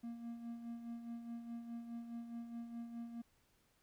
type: tone with tremolo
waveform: triangle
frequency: 233.8 Hz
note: A#3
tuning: 5 cents sharp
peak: -40 dBFS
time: 0.03-3.22 s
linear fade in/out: 10 ms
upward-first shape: sine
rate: 4.8 Hz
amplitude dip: 55%
effects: pink hiss -75 dBFS RMS until 3.82 s